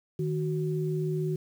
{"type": "tone pair together", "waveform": "sine", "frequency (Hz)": [155.56, 371.2], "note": ["D#3", "F#4"], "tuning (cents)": [0, 6], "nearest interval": "octave + minor third", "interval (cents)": 1506, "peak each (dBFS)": [-28, -31], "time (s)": [0.19, 1.36], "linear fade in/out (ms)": 5, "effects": ["9-bit"]}